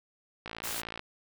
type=click train; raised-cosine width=0.3 ms; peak=-22 dBFS; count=31; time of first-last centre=0.46-0.994 s; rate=56.2 Hz
type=noise; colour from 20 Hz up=white; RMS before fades=-36 dBFS; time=0.63-0.82 s; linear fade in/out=20 ms
effects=none